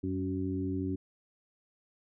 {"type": "harmonic tone with a mistuned harmonic", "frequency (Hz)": 93.8, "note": "F#2", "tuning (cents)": 24, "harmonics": [1, 2, 3, 4], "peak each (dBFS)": [-36, -39, -33, -39], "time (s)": [0.03, 0.96], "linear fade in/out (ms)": 10, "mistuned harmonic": 2, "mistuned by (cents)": 23, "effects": []}